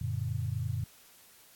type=chord; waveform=sine; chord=Gb augmented; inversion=none; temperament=just; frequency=92.5 / 115.62 / 144.53 Hz; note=Gb2 / Bb2 / D3; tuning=0 / -14 / -27 cents; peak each=-35 / -33 / -37 dBFS; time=0.01-0.84 s; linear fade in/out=5 ms; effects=white hiss -58 dBFS RMS until 1.55 s + AAC 64 kbps